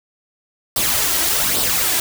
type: noise with flanger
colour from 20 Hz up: white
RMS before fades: -18 dBFS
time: 0.76-2 s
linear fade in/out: 2 ms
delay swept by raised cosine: 0.22 to 3.12 ms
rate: 1.2 Hz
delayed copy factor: +0.55
effects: none